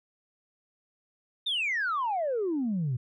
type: exponential sweep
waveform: sine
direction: down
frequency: 3729 to 116.54 Hz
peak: -25 dBFS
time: 1.46-2.97 s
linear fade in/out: 10 ms
effects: tanh soft clip ceiling -23 dBFS